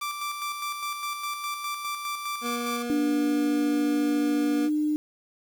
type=tone with tremolo; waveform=sawtooth; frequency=1173 Hz; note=D6; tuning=2 cents flat; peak=-25 dBFS; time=0.01-2.83 s; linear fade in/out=10 ms; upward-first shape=square; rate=4.9 Hz; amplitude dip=40%
type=tone; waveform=25% pulse; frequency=239.6 Hz; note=A#3; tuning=48 cents sharp; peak=-26 dBFS; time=2.41-4.7 s; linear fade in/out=50 ms
type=tone with pitch glide; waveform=sine; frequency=293.7 to 302 Hz; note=D4 to D4; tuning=0 to +48 cents; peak=-22 dBFS; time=2.9-4.96 s; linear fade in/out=0 ms; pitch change=+48 cents; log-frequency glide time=4.62-4.68 s
effects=8-bit

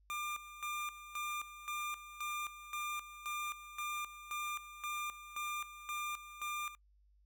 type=tone with tremolo; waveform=25% pulse; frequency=1198 Hz; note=D6; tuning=34 cents sharp; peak=-34 dBFS; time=0.1-6.75 s; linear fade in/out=0 ms; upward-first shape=square; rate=1.9 Hz; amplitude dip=75%; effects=noise-tail reverb RT60 0.1 s tail -23 dB re dry + added 50 Hz sine -65 dBFS peak until 7.25 s

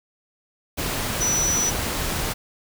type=tone in noise; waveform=sine; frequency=5920 Hz; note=F#8; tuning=in tune; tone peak=-20 dBFS; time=1.2-1.71 s; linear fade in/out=20 ms; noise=pink; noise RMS=-26 dBFS; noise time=0.77-2.34 s; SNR=+3 dB; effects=none

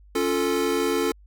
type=chord; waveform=square; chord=Db augmented; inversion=none; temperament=equal; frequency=277.2 / 349.2 / 440 Hz; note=Db4 / F4 / A4; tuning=0 / 0 / 0 cents; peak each=-28 / -27 / -25 dBFS; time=0.15-1.12 s; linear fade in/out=5 ms; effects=added 50 Hz sine -48 dBFS peak until 1.26 s

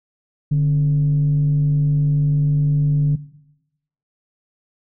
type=tone with frequency modulation; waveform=sine; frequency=146.83 Hz; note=D3; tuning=in tune; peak=-13 dBFS; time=0.51-3.16 s; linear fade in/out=10 ms; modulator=121 Hz; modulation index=0.22; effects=noise-tail reverb RT60 0.9 s tail -18 dB re dry + tanh soft clip ceiling -9 dBFS

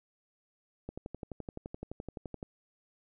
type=click train; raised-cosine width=2 ms; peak=-26 dBFS; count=19; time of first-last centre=0.89-2.428 s; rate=11.7 Hz; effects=none

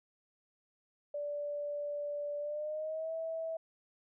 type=tone with pitch glide; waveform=sine; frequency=583 to 650.6 Hz; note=D5 to E5; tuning=-13 to -23 cents; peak=-35 dBFS; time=1.14-3.57 s; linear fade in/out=5 ms; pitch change=+190 cents; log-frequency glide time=2.39-3.13 s; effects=none

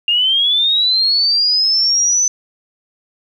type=linear sweep; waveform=sine; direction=up; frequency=2794 to 6090 Hz; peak=-11 dBFS; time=0.08-2.28 s; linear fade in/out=2 ms; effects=8-bit

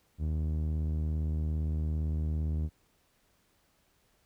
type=tone with low-pass filter; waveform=sawtooth; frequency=77.6 Hz; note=D#2; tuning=4 cents flat; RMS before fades=-31 dBFS; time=0.18-2.7 s; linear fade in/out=50 ms; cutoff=220 Hz; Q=0.54; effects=pink hiss -70 dBFS RMS until 4.25 s

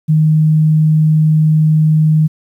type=tone; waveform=sine; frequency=155.56 Hz; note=D#3; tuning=in tune; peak=-7 dBFS; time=0.08-2.28 s; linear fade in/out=20 ms; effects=8-bit

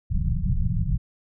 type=low-pass noise; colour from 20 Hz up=pink; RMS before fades=-23 dBFS; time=0.1-0.98 s; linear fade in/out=20 ms; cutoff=190 Hz; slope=96 dB/octave; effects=none

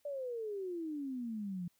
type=exponential sweep; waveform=sine; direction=down; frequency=590 to 170.6 Hz; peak=-37 dBFS; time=0.05-1.68 s; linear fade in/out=5 ms; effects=white hiss -75 dBFS RMS until 1.79 s

